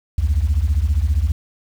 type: beating tone pair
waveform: sine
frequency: 66.1 / 81.1 Hz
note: C2 / E2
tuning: +18 / -28 cents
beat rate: 15 Hz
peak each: -16 dBFS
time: 0.18-1.32 s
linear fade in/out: 5 ms
effects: tanh soft clip ceiling -10 dBFS + 7-bit